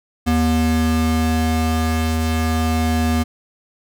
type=tone pair together; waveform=square; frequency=80.02 / 239.8 Hz; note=D#2 / A#3; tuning=+49 / +49 cents; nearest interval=octave + perfect fifth; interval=1900 cents; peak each=-19 dBFS; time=0.26-3.24 s; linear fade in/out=20 ms; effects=none